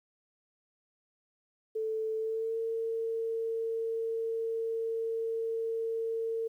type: tone with pitch glide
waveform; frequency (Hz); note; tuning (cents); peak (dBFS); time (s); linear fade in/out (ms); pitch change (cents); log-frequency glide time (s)
sine; 440 to 453.2; A4 to A#4; 0 to -49; -30; 1.75-6.48; 10; +51; 2.17-2.57
effects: 11-bit